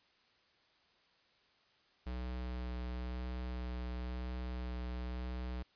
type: tone with vibrato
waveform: square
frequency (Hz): 61.74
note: B1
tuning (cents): 0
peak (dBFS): -39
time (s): 2.06-5.63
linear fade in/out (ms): 10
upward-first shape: sine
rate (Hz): 0.98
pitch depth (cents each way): 12
effects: white hiss -70 dBFS RMS until 5.75 s + resampled to 11025 Hz